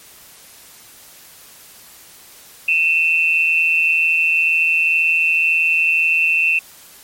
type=tone pair together; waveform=sine; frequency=2522 / 2684 Hz; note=D#7 / E7; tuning=+23 / +31 cents; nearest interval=minor second; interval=108 cents; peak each=-18 / -14 dBFS; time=2.68-6.59 s; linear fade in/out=5 ms; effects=white hiss -43 dBFS RMS until 7.03 s + MP3 64 kbps